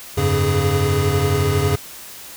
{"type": "tone cluster", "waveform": "square", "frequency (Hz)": [88.2, 100.3, 140.8, 412.3], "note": ["F2", "G2", "C#3", "G#4"], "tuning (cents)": [18, 40, 27, -13], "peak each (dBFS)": -22, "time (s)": [0.17, 1.76], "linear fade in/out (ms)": 10, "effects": ["white hiss -37 dBFS RMS until 2.36 s"]}